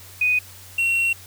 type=tone pair in turn; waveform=sine / triangle; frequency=2489 / 2731 Hz; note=D#7 / F7; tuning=0 / -39 cents; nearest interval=major second; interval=161 cents; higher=second; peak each=-16 dBFS; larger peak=neither; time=0.21-0.39 / 0.78-1.13 s; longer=second; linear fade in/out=5 ms; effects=added 93 Hz sine -46 dBFS peak until 1.26 s + white hiss -44 dBFS RMS until 1.26 s